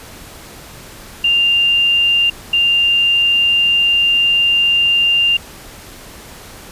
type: tone bursts at uneven times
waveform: sine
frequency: 2794 Hz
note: F7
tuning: in tune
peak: -10 dBFS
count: 2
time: 1.24-2.3 / 2.53-5.37 s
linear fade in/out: 5 ms
effects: pink hiss -36 dBFS RMS until 6.71 s + resampled to 32000 Hz